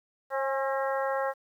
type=harmonic tone with a mistuned harmonic; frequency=269.3 Hz; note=C#4; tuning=50 cents flat; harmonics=2 / 3 / 4 / 5 / 6 / 7; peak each=-29 / -33 / -35 / -37 / -39 / -40 dBFS; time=0.3-1.34 s; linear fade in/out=50 ms; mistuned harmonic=3; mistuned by=+30 cents; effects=10-bit